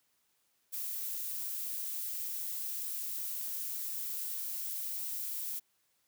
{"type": "noise", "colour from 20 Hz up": "violet", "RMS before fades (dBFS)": -38, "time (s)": [0.72, 5.6], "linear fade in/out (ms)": 20, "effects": ["white hiss -75 dBFS RMS until 6.07 s", "high-pass 60 Hz 12 dB/octave"]}